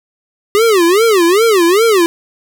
square tone with vibrato, 394 Hz, G4, 9 cents sharp, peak -8 dBFS, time 0.55-2.06 s, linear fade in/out 0 ms, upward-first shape sine, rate 2.5 Hz, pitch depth 280 cents each way, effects none

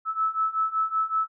sine beating tone pair, 1303 / 1308.3 Hz, E6 / E6, -20 / -13 cents, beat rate 5.3 Hz, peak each -27 / -25 dBFS, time 0.05-1.28 s, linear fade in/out 50 ms, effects none

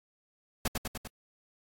pink noise with echo, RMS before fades -29 dBFS, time 0.65-0.68 s, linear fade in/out 5 ms, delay 99 ms, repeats 4, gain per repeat -3 dB, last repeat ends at 1.076 s, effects AAC 64 kbps

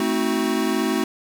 square chord, A diminished seventh, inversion none, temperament equal with one note detuned, 220 / 261.6 / 317.8 / 370 Hz, A3 / C4 / Eb4 / Gb4, 0 / 0 / +37 / 0 cents, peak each -26 dBFS, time 0-1.04 s, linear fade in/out 2 ms, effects none

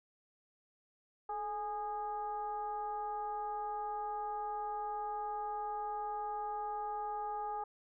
sine tone with frequency modulation, 830.6 Hz, G#5, in tune, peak -36 dBFS, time 1.29-7.64 s, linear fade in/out 5 ms, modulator 401 Hz, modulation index 0.68, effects none

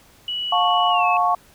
sine tone with pitch glide, 2940 to 2604 Hz, F#7 to E7, -12 to -22 cents, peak -23 dBFS, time 0.28-1.17 s, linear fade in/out 2 ms, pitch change -210 cents, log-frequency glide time 0.9-1.05 s
sine chord, F augmented, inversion none, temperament equal with one note detuned, 711.1 / 880 / 1108.7 Hz, F5 / A5 / C#6, +31 / 0 / 0 cents, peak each -19 / -23 / -19 dBFS, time 0.52-1.35 s, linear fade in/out 5 ms
effects pink hiss -52 dBFS RMS until 1.54 s

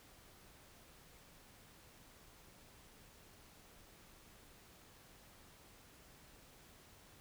silence, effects pink hiss -62 dBFS RMS until 7.2 s

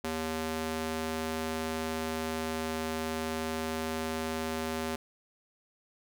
square tone with high-pass filter, 79.8 Hz, D#2, 44 cents sharp, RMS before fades -34 dBFS, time 0.04-4.96 s, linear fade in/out 5 ms, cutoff 260 Hz, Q 0.79, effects none

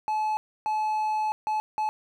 triangle tone bursts at uneven times, 860 Hz, A5, 40 cents flat, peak -22 dBFS, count 4, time 0.08-0.37 / 0.66-1.32 / 1.47-1.6 / 1.78-1.89 s, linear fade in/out 0 ms, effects none

